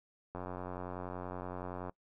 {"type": "click train", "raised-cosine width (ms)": 1, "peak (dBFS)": -27, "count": 141, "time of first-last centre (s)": [0.35, 1.895], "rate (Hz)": 90.6, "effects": ["noise-tail reverb RT60 0.1 s tail -23 dB re dry"]}